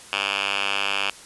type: tone with band-pass filter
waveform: 5% pulse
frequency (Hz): 99.4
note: G2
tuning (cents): +25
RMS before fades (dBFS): -25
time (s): 0.13-1.1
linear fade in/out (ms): 0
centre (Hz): 2500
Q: 2.8
effects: white hiss -44 dBFS RMS until 1.25 s + resampled to 24000 Hz